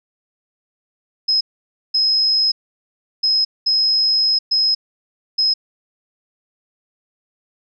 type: tone bursts at uneven times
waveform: sine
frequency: 5120 Hz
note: D#8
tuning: 49 cents sharp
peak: -13 dBFS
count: 6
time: 1.28-1.41 / 1.94-2.52 / 3.23-3.45 / 3.66-4.39 / 4.51-4.75 / 5.38-5.54 s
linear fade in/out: 10 ms
effects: none